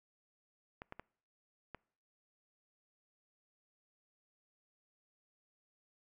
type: clicks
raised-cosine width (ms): 0.5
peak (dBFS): -30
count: 4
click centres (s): 0.819 / 0.924 / 0.996 / 1.747
effects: noise-tail reverb RT60 0.6 s tail -26 dB re dry